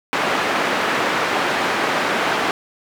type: band-pass noise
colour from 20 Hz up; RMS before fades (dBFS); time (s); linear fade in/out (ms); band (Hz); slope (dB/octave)
white; -20; 0.13-2.51; 0; 230 to 1700; 12
effects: none